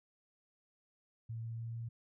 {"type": "tone with pitch steps", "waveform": "sine", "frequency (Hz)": [113.8, 114.46, 115.12, 115.79], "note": ["A#2", "A#2", "A#2", "A#2"], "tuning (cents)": [-41, -31, -21, -11], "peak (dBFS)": -39, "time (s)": [1.29, 1.89], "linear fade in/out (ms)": 10, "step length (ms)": 150, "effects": []}